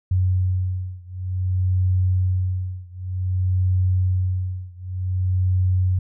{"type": "beating tone pair", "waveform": "sine", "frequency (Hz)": [92, 92.54], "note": ["F#2", "F#2"], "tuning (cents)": [-9, 1], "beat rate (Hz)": 0.54, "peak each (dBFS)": [-21, -22], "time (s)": [0.11, 5.99], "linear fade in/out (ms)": 5, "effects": []}